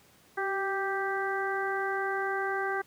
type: harmonic tone with a mistuned harmonic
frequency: 392 Hz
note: G4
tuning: in tune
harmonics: 1 / 2 / 3 / 4 / 5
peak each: -33 / -34 / -37 / -33 / -40 dBFS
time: 0.37-2.82 s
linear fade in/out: 10 ms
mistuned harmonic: 1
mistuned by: -28 cents
effects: pink hiss -60 dBFS RMS until 2.86 s + high-pass 100 Hz 12 dB/octave